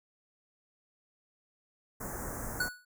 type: band-stop noise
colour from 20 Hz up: pink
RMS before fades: -39 dBFS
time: 2-2.69 s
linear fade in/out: 10 ms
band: 1800 to 6300 Hz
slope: 48 dB/octave
type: tone with exponential decay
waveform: square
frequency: 1473 Hz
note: F#6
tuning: 8 cents flat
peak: -27 dBFS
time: 2.6-2.85 s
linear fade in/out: 5 ms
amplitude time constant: 54 ms
effects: none